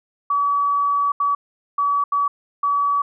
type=tone bursts at uneven times; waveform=sine; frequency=1141 Hz; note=C#6; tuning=50 cents sharp; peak=-16 dBFS; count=5; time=0.3-1.12 / 1.2-1.35 / 1.78-2.04 / 2.12-2.28 / 2.63-3.02 s; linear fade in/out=5 ms; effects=none